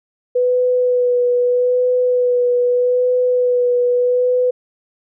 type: tone with vibrato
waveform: sine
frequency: 494.7 Hz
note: B4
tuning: 3 cents sharp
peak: -12 dBFS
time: 0.35-4.51 s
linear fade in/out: 10 ms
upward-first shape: sine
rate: 0.8 Hz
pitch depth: 18 cents each way
effects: none